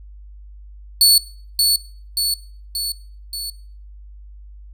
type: tone with echo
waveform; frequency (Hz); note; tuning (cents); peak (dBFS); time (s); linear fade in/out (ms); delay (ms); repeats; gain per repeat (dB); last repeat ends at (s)
sawtooth; 4435; C#8; 0; -6; 1.01-1.18; 2; 580; 4; -4; 3.5
effects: noise-tail reverb RT60 0.5 s tail -21 dB re dry + added 50 Hz sine -37 dBFS peak until 4.73 s